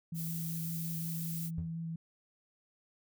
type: tone with vibrato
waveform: sine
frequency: 164.81 Hz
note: E3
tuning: in tune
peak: -36 dBFS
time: 0.12-1.96 s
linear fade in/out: 5 ms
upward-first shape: square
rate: 5.5 Hz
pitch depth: 9 cents each way
type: noise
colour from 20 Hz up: violet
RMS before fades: -42 dBFS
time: 0.14-1.51 s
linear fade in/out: 50 ms
type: tone with exponential decay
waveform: triangle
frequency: 85.4 Hz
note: F2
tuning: 38 cents flat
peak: -30 dBFS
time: 1.58-1.76 s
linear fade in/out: 0 ms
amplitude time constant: 38 ms
effects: none